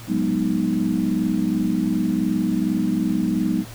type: chord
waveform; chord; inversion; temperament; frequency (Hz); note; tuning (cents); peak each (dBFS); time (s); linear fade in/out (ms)
sine; G# minor seventh; third; equal; 185 / 207.7 / 246.9 / 311.1; F#3 / G#3 / B3 / D#4; 0 / 0 / 0 / 0; -24; 0.07-3.65; 50
effects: added 114 Hz sine -39 dBFS peak until 3.74 s + pink hiss -41 dBFS RMS until 3.74 s